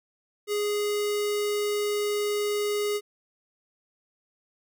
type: tone with notch filter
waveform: square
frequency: 414.6 Hz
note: G#4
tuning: 3 cents flat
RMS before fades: -27 dBFS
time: 0.47-3.01 s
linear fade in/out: 50 ms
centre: 860 Hz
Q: 0.73
effects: none